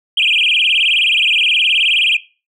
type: tone with vibrato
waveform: sine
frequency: 2794 Hz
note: F7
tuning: in tune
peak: -9 dBFS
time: 0.17-2.17 s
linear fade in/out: 5 ms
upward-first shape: sine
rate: 19 Hz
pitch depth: 270 cents each way
effects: noise-tail reverb RT60 0.3 s tail -18 dB re dry + tanh soft clip ceiling -5 dBFS